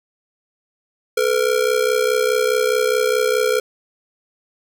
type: ring-modulated tone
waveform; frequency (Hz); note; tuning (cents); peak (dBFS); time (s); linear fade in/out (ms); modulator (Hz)
square; 466.2; A#4; 0; -13; 1.17-3.6; 5; 32.4
effects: none